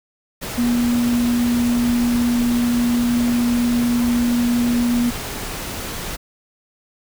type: tone in noise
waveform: sine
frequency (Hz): 240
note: B3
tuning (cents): -49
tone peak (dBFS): -15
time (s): 0.57-5.11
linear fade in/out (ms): 20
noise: pink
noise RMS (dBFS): -28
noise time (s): 0.41-6.17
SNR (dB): +10
effects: none